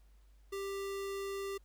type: tone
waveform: square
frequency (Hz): 394.1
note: G4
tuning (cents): +9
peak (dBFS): -38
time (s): 0.52-1.58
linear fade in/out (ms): 10
effects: added 50 Hz sine -59 dBFS peak until 1.64 s + pink hiss -75 dBFS RMS until 1.64 s